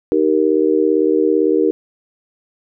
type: chord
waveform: sine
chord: Eb major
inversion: none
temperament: just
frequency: 311.1 / 388.9 / 466.7 Hz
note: Eb4 / G4 / Bb4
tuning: 0 / -14 / +2 cents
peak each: -16 dBFS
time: 0.12-1.71 s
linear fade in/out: 0 ms
effects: none